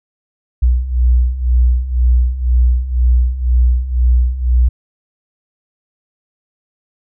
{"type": "beating tone pair", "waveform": "sine", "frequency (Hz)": [60, 62], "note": ["B1", "B1"], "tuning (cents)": [-49, 7], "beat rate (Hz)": 2, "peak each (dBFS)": [-15, -11], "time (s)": [0.62, 4.69], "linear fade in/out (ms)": 10, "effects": []}